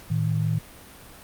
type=tone pair together; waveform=sine; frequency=111.4 / 157.54 Hz; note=A2 / D#3; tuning=+22 / +22 cents; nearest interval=tritone; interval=600 cents; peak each=-24 / -24 dBFS; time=0.1-0.59 s; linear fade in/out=10 ms; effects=pink hiss -46 dBFS RMS until 1.23 s + Opus 48 kbps